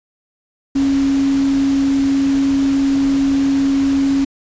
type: tone in noise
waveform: sine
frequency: 274.4 Hz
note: C#4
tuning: 17 cents flat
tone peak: -12 dBFS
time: 0.75-4.25 s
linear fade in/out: 10 ms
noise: pink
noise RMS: -30 dBFS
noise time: 0.75-4.25 s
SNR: +15 dB
effects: resampled to 16000 Hz